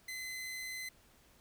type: tone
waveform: sawtooth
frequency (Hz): 2041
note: C7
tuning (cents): -44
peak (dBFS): -37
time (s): 0.08-0.89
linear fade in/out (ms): 5
effects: pink hiss -65 dBFS RMS until 1.4 s